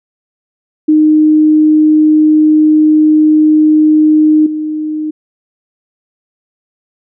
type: tone with level steps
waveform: sine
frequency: 307.8 Hz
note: D#4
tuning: 19 cents flat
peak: -4 / -14 dBFS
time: 0.88-5.11 s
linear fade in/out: 10 ms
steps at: 4.46 s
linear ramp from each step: 5 ms
effects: none